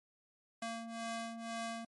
sawtooth ring-modulated tone, 458 Hz, A#4, 31 cents flat, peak -33 dBFS, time 0.62-1.85 s, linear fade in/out 5 ms, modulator 230 Hz, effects MP3 48 kbps

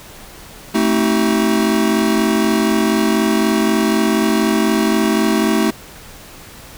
square chord, A diminished seventh, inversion none, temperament just, 220 / 264 / 316.8 / 380.2 Hz, A3 / C4 / Eb4 / Gb4, 0 / +16 / +31 / +47 cents, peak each -17 / -23 / -19 / -21 dBFS, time 0.74-5.71 s, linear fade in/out 10 ms, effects pink hiss -38 dBFS RMS until 6.77 s

